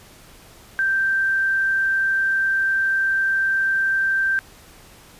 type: tone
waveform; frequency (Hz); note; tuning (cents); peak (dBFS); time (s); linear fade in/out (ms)
sine; 1568; G6; 0; -17; 0.79-4.39; 0
effects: pink hiss -47 dBFS RMS until 5.19 s + resampled to 32000 Hz